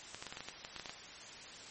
clicks, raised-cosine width 0.2 ms, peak -25 dBFS, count 12, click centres 0.146 / 0.225 / 0.267 / 0.325 / 0.371 / 0.406 / 0.486 / 0.649 / 0.763 / 0.797 / 0.858 / 0.895 s, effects white hiss -50 dBFS RMS until 1.7 s + MP3 32 kbps

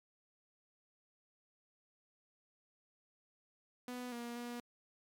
sawtooth tone with pitch steps, 247.7 / 237.6 / 240.5 Hz, B3 / A#3 / B3, +5 / +33 / -46 cents, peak -38 dBFS, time 3.88-4.6 s, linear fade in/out 2 ms, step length 240 ms, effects MP3 96 kbps

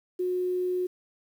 sine tone with quantisation, 363.3 Hz, F#4, 32 cents flat, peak -25 dBFS, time 0.19-0.87 s, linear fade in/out 10 ms, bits 9, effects none

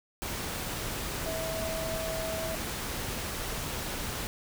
sine tone in noise, 648 Hz, E5, 30 cents flat, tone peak -34 dBFS, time 1.26-2.55 s, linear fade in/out 0 ms, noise pink, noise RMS -35 dBFS, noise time 0.22-4.27 s, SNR -2 dB, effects none

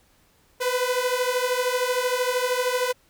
sawtooth beating tone pair, 493.9 / 506.9 Hz, B4 / B4, 0 / +45 cents, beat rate 13 Hz, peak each -21 dBFS, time 0.6-2.93 s, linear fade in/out 20 ms, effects pink hiss -61 dBFS RMS until 3.09 s

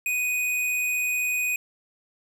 square tone, 2489 Hz, D#7, in tune, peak -24 dBFS, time 0.06-1.56 s, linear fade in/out 2 ms, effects none

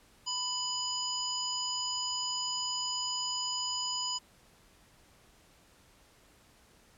harmonic tone, 994 Hz, B5, 11 cents sharp, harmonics 1 / 3 / 5 / 7, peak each -39 / -38 / -35 / -38 dBFS, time 0.26-4.19 s, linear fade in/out 20 ms, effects pink hiss -62 dBFS RMS until 6.97 s + low-pass 12000 Hz 12 dB/octave

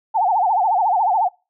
sine tone with vibrato, 803 Hz, G5, 41 cents sharp, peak -14 dBFS, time 0.14-1.29 s, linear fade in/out 20 ms, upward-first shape sine, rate 14 Hz, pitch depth 210 cents each way, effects noise-tail reverb RT60 0.3 s tail -26 dB re dry

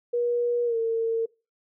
sine tone with pitch glide, 480 to 454.6 Hz, B4 to A#4, -49 to -43 cents, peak -22 dBFS, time 0.13-1.26 s, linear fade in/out 10 ms, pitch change -94 cents, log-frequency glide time 0.65-0.77 s, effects noise-tail reverb RT60 0.3 s tail -23 dB re dry

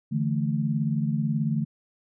sine chord, D suspended second, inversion none, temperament just, 146.83 / 165.19 / 220.2 Hz, D3 / E3 / A3, 0 / +4 / +2 cents, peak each -26 / -29 / -27 dBFS, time 0.11-1.65 s, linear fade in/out 20 ms, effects none

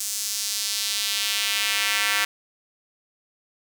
square tone with high-pass filter sweep, 103.83 Hz, G#2, in tune, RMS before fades -25 dBFS, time 0-2.25 s, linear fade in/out 5 ms, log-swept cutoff 6800 to 1800 Hz, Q 1.4, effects none

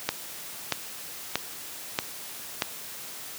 click train, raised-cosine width 0.2 ms, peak -6 dBFS, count 5, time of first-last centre 0.09-2.622 s, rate 1.58 Hz, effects white hiss -40 dBFS RMS until 3.38 s + high-pass 100 Hz 12 dB/octave

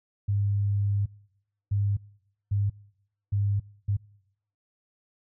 sine tone bursts at uneven times, 101.1 Hz, G#2, 46 cents flat, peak -22 dBFS, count 5, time 0.28-1.06 / 1.71-1.97 / 2.51-2.7 / 3.32-3.6 / 3.88-3.97 s, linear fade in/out 10 ms, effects noise-tail reverb RT60 0.8 s tail -25 dB re dry

